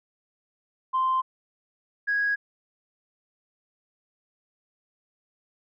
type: tone pair in turn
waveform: sine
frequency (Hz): 1042 / 1654.1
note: C6 / G#6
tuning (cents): -7 / -7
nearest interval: minor sixth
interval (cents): 800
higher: second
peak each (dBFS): -20 / -21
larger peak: first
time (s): 0.93-1.22 / 2.07-2.36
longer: neither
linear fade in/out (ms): 20
effects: tanh soft clip ceiling -17 dBFS